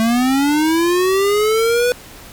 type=linear sweep; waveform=square; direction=up; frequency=220.4 to 495.4 Hz; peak=-13 dBFS; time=0-1.92 s; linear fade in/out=0 ms; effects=pink hiss -38 dBFS RMS until 2.32 s + MP3 96 kbps